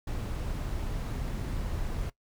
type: noise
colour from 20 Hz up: brown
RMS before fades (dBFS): -33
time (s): 0.07-2.1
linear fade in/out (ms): 5
effects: noise-tail reverb RT60 0.1 s tail -19 dB re dry